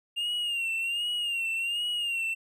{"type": "tone with vibrato", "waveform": "triangle", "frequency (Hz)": 2794, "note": "F7", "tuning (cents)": 0, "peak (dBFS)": -26, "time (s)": [0.16, 2.35], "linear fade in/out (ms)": 20, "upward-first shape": "sine", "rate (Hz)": 1.3, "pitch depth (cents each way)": 72, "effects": []}